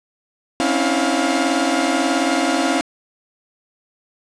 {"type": "tone cluster", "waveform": "sawtooth", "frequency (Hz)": [265, 283.5, 327.2, 706], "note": ["C4", "C#4", "E4", "F5"], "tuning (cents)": [22, 39, -13, 19], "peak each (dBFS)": -18, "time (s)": [0.6, 2.81], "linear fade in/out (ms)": 0, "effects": ["resampled to 22050 Hz", "7-bit"]}